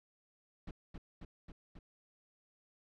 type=noise with echo; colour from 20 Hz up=brown; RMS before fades=-43 dBFS; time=0.67-0.71 s; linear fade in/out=5 ms; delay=270 ms; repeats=4; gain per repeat=-2 dB; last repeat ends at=1.79 s; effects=low-pass 4000 Hz 12 dB/octave